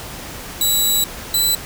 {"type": "tone pair in turn", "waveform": "15% pulse", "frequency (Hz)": [3916, 3989], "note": ["B7", "B7"], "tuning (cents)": [-15, 17], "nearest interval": "unison", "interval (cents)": 32, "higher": "second", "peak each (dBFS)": -7, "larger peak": "neither", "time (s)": [[0.61, 1.04], [1.34, 1.55]], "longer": "first", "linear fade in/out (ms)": 2, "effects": ["pink hiss -32 dBFS RMS until 1.65 s"]}